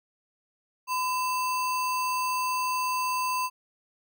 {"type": "tone with sample-and-hold", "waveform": "sine", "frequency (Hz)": 1012, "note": "B5", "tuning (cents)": 42, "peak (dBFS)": -25, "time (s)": [0.87, 3.5], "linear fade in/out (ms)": 50, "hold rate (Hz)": 3675, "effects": []}